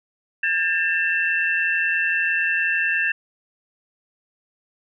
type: tone cluster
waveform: sine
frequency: 1616 / 1787 / 2681 Hz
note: G#6 / A6 / E7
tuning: -48 / +26 / +29 cents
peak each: -23 dBFS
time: 0.43-3.12 s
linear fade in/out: 5 ms
effects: none